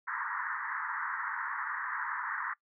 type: band-pass noise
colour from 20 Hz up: white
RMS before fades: -36 dBFS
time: 0.07-2.54 s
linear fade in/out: 10 ms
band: 900 to 1900 Hz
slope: 96 dB/octave
effects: noise-tail reverb RT60 0.1 s tail -22 dB re dry